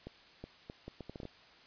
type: accelerating click train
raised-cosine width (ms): 2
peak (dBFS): -30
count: 10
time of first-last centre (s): 0.07-1.254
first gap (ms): 370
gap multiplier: 0.7
effects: white hiss -59 dBFS RMS until 1.66 s + resampled to 11025 Hz